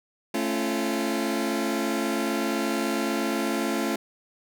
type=chord; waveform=sawtooth; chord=A augmented; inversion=none; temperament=just; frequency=220 / 275 / 343.8 Hz; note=A3 / C#4 / E#4; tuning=0 / -14 / -27 cents; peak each=-25 dBFS; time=0.34-3.96 s; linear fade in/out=5 ms; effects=none